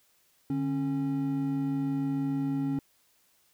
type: tone pair together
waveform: triangle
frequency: 147.29 / 273.5 Hz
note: D3 / C#4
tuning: +5 / -23 cents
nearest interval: major seventh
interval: 1072 cents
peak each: -31 / -26 dBFS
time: 0.5-2.79 s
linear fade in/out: 2 ms
effects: white hiss -67 dBFS RMS until 3.53 s